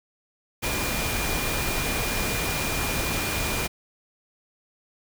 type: tone in noise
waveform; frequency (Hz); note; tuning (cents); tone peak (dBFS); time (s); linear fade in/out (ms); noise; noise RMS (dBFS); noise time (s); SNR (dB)
sine; 2415; D7; +48; -33; 0.62-3.68; 20; pink; -27; 0.62-3.68; -9
effects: none